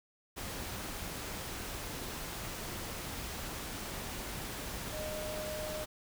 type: tone in noise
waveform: sine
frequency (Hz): 615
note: D#5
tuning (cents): -20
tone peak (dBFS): -39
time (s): 4.92-5.85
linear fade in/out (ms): 20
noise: pink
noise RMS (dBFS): -41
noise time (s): 0.36-5.86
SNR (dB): -1
effects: none